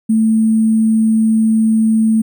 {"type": "tone with sample-and-hold", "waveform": "sine", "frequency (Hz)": 221.5, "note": "A3", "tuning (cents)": 12, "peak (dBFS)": -9, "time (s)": [0.09, 2.22], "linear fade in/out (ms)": 10, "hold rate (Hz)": 8820, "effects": []}